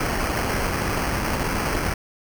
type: noise with sample-and-hold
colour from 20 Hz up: pink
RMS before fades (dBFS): -24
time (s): 0-1.94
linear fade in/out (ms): 5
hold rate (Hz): 3675
effects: none